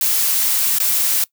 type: noise with dropouts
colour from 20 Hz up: blue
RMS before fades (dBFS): -17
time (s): 0.01-1.24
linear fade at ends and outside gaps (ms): 2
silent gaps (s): 0.786-0.8
effects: noise-tail reverb RT60 0.1 s tail -22 dB re dry